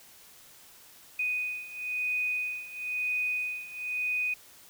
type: beating tone pair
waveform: sine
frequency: 2489 / 2490 Hz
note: D#7 / D#7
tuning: 0 / +1 cents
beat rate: 1 Hz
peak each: -31 / -34 dBFS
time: 1.19-4.34 s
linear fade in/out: 5 ms
effects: white hiss -54 dBFS RMS until 4.69 s